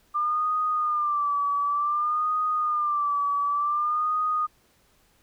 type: tone with vibrato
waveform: sine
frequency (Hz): 1192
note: D6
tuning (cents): +25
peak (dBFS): -22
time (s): 0.14-4.47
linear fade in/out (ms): 20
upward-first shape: sine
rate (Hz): 0.55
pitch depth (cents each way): 72
effects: pink hiss -63 dBFS RMS until 5.22 s